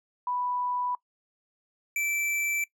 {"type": "tone pair in turn", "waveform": ["sine", "square"], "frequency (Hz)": [987.8, 2329], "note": ["B5", "D7"], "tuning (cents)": [0, -15], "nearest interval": "octave + minor third", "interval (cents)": 1485, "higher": "second", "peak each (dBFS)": -27, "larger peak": "neither", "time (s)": [[0.27, 0.95], [1.96, 2.64]], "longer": "neither", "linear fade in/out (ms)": 2, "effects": ["noise-tail reverb RT60 0.1 s tail -21 dB re dry"]}